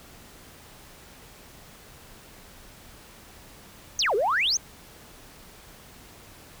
sine exponential two-way sweep, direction down then up, 6620 to 378.8 to 6620 Hz, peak -20 dBFS, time 3.99-4.57 s, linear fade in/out 2 ms, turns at 4.15 s, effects tanh soft clip ceiling -16 dBFS + pink hiss -49 dBFS RMS until 6.6 s

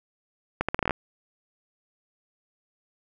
accelerating click train, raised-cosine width 0.5 ms, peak -9 dBFS, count 9, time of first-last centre 0.61-0.908 s, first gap 76 ms, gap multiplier 0.78, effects none

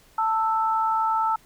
sine tone pair together, 887.4 / 1318.5 Hz, A5 / E6, +14 / 0 cents, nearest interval perfect fifth, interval 686 cents, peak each -22 / -24 dBFS, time 0.18-1.36 s, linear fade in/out 5 ms, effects pink hiss -56 dBFS RMS until 1.45 s

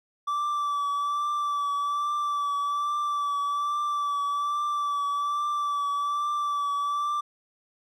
triangle tone with vibrato, 1161 Hz, D6, 20 cents flat, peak -23 dBFS, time 0.27-7.21 s, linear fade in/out 10 ms, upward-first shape triangle, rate 1.2 Hz, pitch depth 30 cents each way, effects none

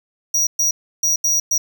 square tone bursts at uneven times, 5770 Hz, F#8, 44 cents flat, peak -15 dBFS, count 5, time 0.34-0.47 / 0.59-0.71 / 1.03-1.16 / 1.24-1.4 / 1.51-1.58 s, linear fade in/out 5 ms, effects 8-bit

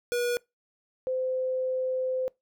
square / sine tone pair in turn, 483.5 / 515.2 Hz, B4 / C5, -37 / -27 cents, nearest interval minor second, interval 110 cents, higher second, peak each -26 dBFS, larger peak neither, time 0.12-0.37 / 1.07-2.28 s, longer second, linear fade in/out 0 ms, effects noise-tail reverb RT60 0.2 s tail -24 dB re dry

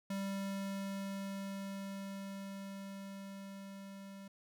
square tone with level ramp, 196.1 Hz, G3, 1 cent sharp, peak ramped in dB -37 to -49 dBFS, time 0.1-4.28 s, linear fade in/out 5 ms, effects none

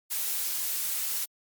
blue noise, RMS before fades -30 dBFS, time 0.1-1.26 s, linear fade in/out 20 ms, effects MP3 96 kbps

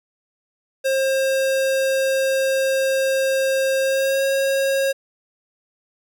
square tone with pitch glide, 534 to 543.3 Hz, C5 to C#5, +35 to -35 cents, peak -18 dBFS, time 0.84-4.93 s, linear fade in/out 20 ms, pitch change +30 cents, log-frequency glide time 3.81-4.24 s, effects none

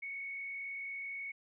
sine tone with frequency modulation, 2217 Hz, C#7, in tune, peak -39 dBFS, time 0.02-1.32 s, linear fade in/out 10 ms, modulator 47.7 Hz, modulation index 0.61, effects none

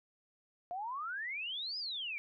sine exponential two-way sweep, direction up then down, 687 to 5100 to 2264 Hz, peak -37 dBFS, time 0.71-2.18 s, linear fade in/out 0 ms, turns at 1.78 s, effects none

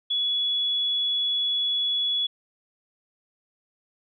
sine tone, 3390 Hz, G#7, 35 cents sharp, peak -22 dBFS, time 0.1-2.27 s, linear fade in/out 10 ms, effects none

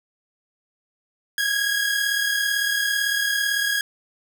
sawtooth tone pair together, 1620.1 / 1658 Hz, G#6 / G#6, -43 / -3 cents, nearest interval unison, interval 40 cents, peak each -23 / -18 dBFS, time 1.38-3.81 s, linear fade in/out 2 ms, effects none

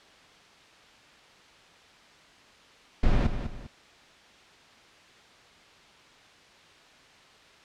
brown noise with echo, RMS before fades -21 dBFS, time 3.03-3.27 s, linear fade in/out 5 ms, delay 200 ms, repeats 2, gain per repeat -9 dB, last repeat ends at 3.67 s, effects white hiss -54 dBFS RMS until 7.64 s + low-pass 4000 Hz 12 dB/octave

